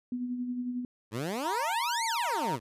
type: tone with tremolo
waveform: sine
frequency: 246.9 Hz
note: B3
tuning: in tune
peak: -29 dBFS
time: 0.12-0.85 s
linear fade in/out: 2 ms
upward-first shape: sine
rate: 11 Hz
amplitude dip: 45%
type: exponential two-way sweep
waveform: 15% pulse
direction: up then down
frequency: 100.7 to 2314 to 100.7 Hz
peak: -25 dBFS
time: 1.11-2.6 s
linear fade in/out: 50 ms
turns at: 2.05 s
type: tone with vibrato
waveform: sine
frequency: 932.3 Hz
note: A#5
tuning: in tune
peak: -30 dBFS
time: 1.44-2.56 s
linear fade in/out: 10 ms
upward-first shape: sine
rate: 2.8 Hz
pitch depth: 46 cents each way
effects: resampled to 32000 Hz